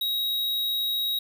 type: tone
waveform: square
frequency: 3811 Hz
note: A#7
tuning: 38 cents sharp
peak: -25 dBFS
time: 0.01-1.19 s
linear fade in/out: 5 ms
effects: none